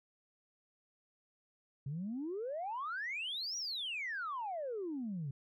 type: exponential two-way sweep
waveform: sine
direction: up then down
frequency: 130.81 to 5890 to 130.81 Hz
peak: -36 dBFS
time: 1.86-5.31 s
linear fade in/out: 5 ms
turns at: 3.57 s
effects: tanh soft clip ceiling -33 dBFS